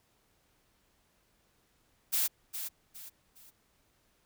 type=noise with echo; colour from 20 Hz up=blue; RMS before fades=-29 dBFS; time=2.12-2.28 s; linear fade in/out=20 ms; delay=410 ms; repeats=3; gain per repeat=-9 dB; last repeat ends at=3.51 s; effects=pink hiss -71 dBFS RMS until 4.25 s